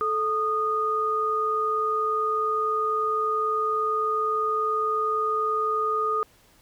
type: tone pair together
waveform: sine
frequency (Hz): 435.6 / 1232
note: A4 / D#6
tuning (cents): -17 / -17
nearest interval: octave + tritone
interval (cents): 1800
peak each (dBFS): -28 / -23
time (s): 0.01-6.23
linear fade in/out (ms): 0
effects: pink hiss -58 dBFS RMS until 6.61 s